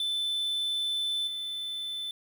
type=tone with level steps; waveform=triangle; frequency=3521 Hz; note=A7; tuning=in tune; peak=-26 / -31 dBFS; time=0-2.11 s; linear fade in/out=2 ms; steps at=1.27 s; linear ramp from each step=5 ms; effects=9-bit

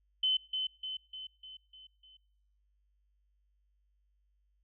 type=tone with echo; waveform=sine; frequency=3048 Hz; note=G7; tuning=49 cents flat; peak=-26 dBFS; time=0.23-0.37 s; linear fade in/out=5 ms; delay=300 ms; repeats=6; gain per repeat=-5 dB; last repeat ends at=2.17 s; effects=noise-tail reverb RT60 1.0 s tail -26 dB re dry + added 50 Hz sine -70 dBFS peak until 4.63 s

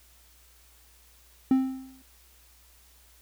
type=tone with exponential decay; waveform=triangle; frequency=262.9 Hz; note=C4; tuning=8 cents sharp; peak=-14 dBFS; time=1.51-2.02 s; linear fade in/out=2 ms; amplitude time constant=110 ms; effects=added 60 Hz sine -59 dBFS peak until 3.21 s + white hiss -59 dBFS RMS until 3.21 s

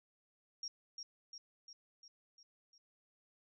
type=tone with echo; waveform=sine; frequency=5588 Hz; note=F8; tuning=in tune; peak=-40 dBFS; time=0.63-0.68 s; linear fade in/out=2 ms; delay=350 ms; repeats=6; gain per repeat=-4 dB; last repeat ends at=2.78 s; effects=none

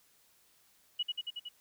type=tone with echo; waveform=sine; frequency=2920 Hz; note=F#7; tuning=24 cents flat; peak=-29 dBFS; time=0.99-1.03 s; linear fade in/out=10 ms; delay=92 ms; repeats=5; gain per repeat=-2 dB; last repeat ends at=1.49 s; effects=white hiss -67 dBFS RMS until 1.6 s

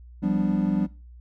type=chord; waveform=triangle; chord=G dominant seventh; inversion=third; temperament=equal; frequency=174.61 / 196 / 246.9 / 293.7 Hz; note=F3 / G3 / B3 / D4; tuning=0 / 0 / 0 / 0 cents; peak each=-25 / -22 / -28 / -26 dBFS; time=0.22-0.87 s; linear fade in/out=20 ms; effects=noise-tail reverb RT60 0.3 s tail -19 dB re dry + added 60 Hz sine -43 dBFS peak until 1.2 s

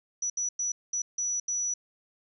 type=tone bursts at uneven times; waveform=sine; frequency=5900 Hz; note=F#8; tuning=6 cents flat; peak=-27 dBFS; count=6; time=0.22-0.3 / 0.37-0.49 / 0.59-0.72 / 0.93-1.02 / 1.18-1.4 / 1.48-1.74 s; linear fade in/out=5 ms; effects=none

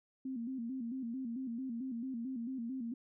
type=tone with vibrato; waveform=sine; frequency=246.9 Hz; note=B3; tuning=in tune; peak=-37 dBFS; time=0.25-2.94 s; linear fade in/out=5 ms; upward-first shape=square; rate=4.5 Hz; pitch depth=110 cents each way; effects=none

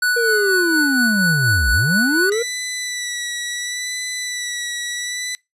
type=tone with tremolo; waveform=square; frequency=1480 Hz; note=F#6; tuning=in tune; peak=-15 dBFS; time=0.02-2.3 s; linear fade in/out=5 ms; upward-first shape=sine; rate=4.2 Hz; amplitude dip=35%
type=linear two-way sweep; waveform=triangle; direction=down then up; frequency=479.3 to 52.7 to 479.3 Hz; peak=-15 dBFS; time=0.16-2.43 s; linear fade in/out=10 ms; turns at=1.71 s
type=tone with vibrato; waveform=15% pulse; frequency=1964 Hz; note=B6; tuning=10 cents flat; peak=-17 dBFS; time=2.32-5.35 s; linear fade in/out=0 ms; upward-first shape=sine; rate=0.72 Hz; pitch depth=30 cents each way
effects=noise-tail reverb RT60 0.2 s tail -23 dB re dry + resampled to 32000 Hz

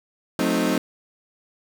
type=chord; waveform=30% pulse; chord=F# diminished seventh; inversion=none; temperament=equal with one note detuned; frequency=181.5 / 220 / 261.6 / 311.1 Hz; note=F#3 / A3 / C4 / Eb4; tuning=-33 / 0 / 0 / 0 cents; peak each=-24 / -23 / -22 / -22 dBFS; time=0.39-0.78 s; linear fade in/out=2 ms; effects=none

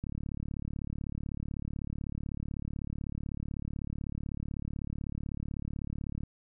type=click train; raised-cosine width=5 ms; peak=-24 dBFS; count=224; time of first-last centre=0.04-6.234 s; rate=36 Hz; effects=none

